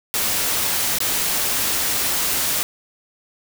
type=noise with dropouts; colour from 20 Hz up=white; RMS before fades=-21 dBFS; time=0.14-2.63 s; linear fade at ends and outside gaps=0 ms; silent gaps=0.985-1.004 s; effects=none

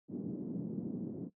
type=band-pass noise; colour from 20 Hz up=white; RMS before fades=-40 dBFS; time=0.08-1.3 s; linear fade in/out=50 ms; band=160 to 290 Hz; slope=24 dB/octave; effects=noise-tail reverb RT60 0.1 s tail -19 dB re dry

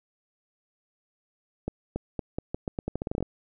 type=accelerating click train; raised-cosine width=2 ms; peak=-16 dBFS; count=16; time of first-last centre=1.68-3.226 s; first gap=280 ms; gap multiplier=0.83; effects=none

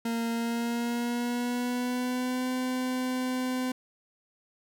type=tone with pitch glide; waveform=40% pulse; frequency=230.9 to 254.7 Hz; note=A#3 to C4; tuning=-16 to -46 cents; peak=-27 dBFS; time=0.05-3.72 s; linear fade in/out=5 ms; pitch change=+170 cents; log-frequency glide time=0.3-2.5 s; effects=none

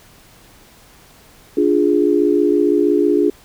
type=chord; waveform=sine; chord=D diminished; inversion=none; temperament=equal; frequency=293.7 / 349.2 / 415.3 Hz; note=D4 / F4 / Ab4; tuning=0 / 0 / 0 cents; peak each=-16 dBFS; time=1.57-3.3 s; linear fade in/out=5 ms; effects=pink hiss -47 dBFS RMS until 3.44 s

